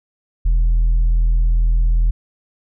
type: tone with tanh clipping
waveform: triangle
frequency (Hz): 41.2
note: E1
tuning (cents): 0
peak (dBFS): -12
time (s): 0.45-2.11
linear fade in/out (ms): 10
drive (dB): 7
effects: none